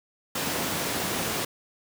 pink high-pass noise, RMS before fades -29 dBFS, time 0.35-1.45 s, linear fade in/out 5 ms, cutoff 140 Hz, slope 12 dB/octave, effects none

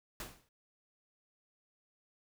pink noise with exponential decay, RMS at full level -40 dBFS, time 0.2-0.49 s, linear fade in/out 2 ms, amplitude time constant 63 ms, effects none

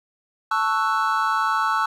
triangle chord, F# minor seventh, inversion first, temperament equal, 880 / 1108.7 / 1318.5 / 1480 Hz, A5 / C#6 / E6 / F#6, 0 / 0 / 0 / 0 cents, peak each -23 / -23 / -21 / -25 dBFS, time 0.51-1.86 s, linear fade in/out 5 ms, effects none

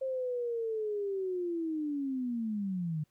sine linear sweep, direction down, 534 to 148.1 Hz, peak -31 dBFS, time 0.01-3.04 s, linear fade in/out 10 ms, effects pink hiss -75 dBFS RMS until 3.1 s

